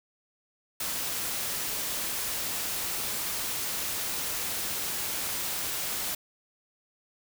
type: noise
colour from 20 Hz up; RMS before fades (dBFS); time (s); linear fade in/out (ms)
white; -32; 0.8-6.15; 5
effects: none